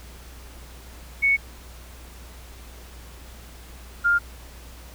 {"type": "tone pair in turn", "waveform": "sine", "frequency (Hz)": [2217, 1403.9], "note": ["C#7", "F6"], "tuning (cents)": [0, 9], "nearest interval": "minor sixth", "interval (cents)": 791, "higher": "first", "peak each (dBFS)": -16, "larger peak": "neither", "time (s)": [[1.22, 1.37], [4.04, 4.19]], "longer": "neither", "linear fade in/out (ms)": 20, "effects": ["added 60 Hz sine -42 dBFS peak until 4.94 s", "pink hiss -47 dBFS RMS until 4.94 s"]}